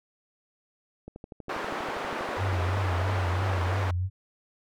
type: click train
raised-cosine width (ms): 2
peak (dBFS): -27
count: 33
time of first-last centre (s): 1.08-3.661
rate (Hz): 12.4
type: band-pass noise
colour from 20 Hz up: white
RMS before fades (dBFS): -33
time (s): 1.49-3.91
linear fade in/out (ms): 5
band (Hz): 290 to 1200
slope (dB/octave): 12
type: tone with vibrato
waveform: sine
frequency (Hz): 92.9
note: F#2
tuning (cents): +7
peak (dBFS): -25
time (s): 2.37-4.1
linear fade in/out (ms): 50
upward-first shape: triangle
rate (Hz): 3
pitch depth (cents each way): 99
effects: none